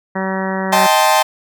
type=harmonic tone; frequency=190.5 Hz; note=G3; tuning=49 cents flat; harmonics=1 / 2 / 3 / 4 / 5 / 6 / 7 / 8 / 9 / 10; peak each=-21 / -26 / -25 / -28 / -26 / -32 / -33 / -31 / -31 / -29 dBFS; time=0.15-0.87 s; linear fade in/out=10 ms
type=chord; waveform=40% pulse; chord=A half-diminished seventh; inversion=second; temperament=equal with one note detuned; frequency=627.7 / 784 / 880 / 1046.5 Hz; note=Eb5 / G5 / A5 / C6; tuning=+15 / 0 / 0 / 0 cents; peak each=-16 / -15 / -14 / -16 dBFS; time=0.72-1.23 s; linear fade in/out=10 ms
effects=none